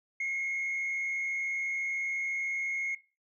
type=tone with frequency modulation; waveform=sine; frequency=2160 Hz; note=C#7; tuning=45 cents flat; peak=-28 dBFS; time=0.2-2.95 s; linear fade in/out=5 ms; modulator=74 Hz; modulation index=0.56; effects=noise-tail reverb RT60 0.3 s tail -19 dB re dry + tanh soft clip ceiling -28 dBFS